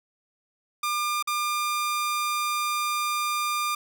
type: tone with dropouts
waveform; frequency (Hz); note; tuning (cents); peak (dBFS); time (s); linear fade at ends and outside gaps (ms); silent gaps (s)
sawtooth; 1200; D6; +37; -21; 0.83-3.75; 5; 1.226-1.273
effects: none